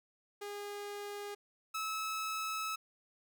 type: tone pair in turn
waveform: sawtooth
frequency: 408.9 / 1298.2 Hz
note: G#4 / E6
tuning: -27 / -27 cents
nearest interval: octave + minor sixth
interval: 2000 cents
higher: second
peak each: -37 / -32 dBFS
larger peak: second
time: 0.41-1.35 / 1.74-2.76 s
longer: second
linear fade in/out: 10 ms
effects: none